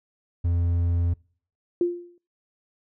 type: tone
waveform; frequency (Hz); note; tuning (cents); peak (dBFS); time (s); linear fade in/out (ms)
triangle; 86; F2; -26; -18; 0.44-1.14; 10
type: tone with exponential decay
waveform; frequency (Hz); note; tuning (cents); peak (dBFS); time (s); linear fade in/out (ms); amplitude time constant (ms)
sine; 349.2; F4; 0; -16; 1.81-2.18; 2; 79
effects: noise-tail reverb RT60 0.5 s tail -26 dB re dry